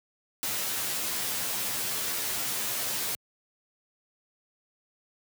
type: noise with comb filter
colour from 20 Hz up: white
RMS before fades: -31 dBFS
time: 0.43-3.15 s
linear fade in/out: 0 ms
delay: 12 ms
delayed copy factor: -0.9
effects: high-pass 80 Hz 12 dB/octave